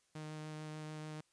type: tone with vibrato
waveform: sawtooth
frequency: 154.2 Hz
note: D#3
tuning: 15 cents flat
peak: -40 dBFS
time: 0.15-1.21 s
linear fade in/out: 5 ms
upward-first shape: sine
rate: 6.8 Hz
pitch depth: 9 cents each way
effects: white hiss -75 dBFS RMS until 1.32 s + resampled to 22050 Hz